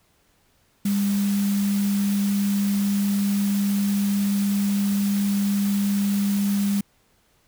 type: tone in noise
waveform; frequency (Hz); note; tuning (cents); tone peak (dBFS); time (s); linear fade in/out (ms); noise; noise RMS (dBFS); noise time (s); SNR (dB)
sine; 200.9; G3; +43; -19; 0.85-6.81; 5; white; -35; 0.85-6.81; +13
effects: pink hiss -63 dBFS RMS until 7.47 s